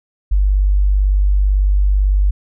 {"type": "tone", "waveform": "sine", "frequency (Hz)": 49, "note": "G1", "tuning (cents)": 0, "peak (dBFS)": -10, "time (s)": [0.31, 2.31], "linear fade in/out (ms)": 10, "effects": []}